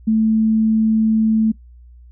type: tone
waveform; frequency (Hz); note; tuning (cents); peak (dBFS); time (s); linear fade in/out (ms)
sine; 220; A3; 0; -12; 0.07-1.52; 10
effects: noise-tail reverb RT60 0.1 s tail -20 dB re dry + added 60 Hz sine -40 dBFS peak until 2.11 s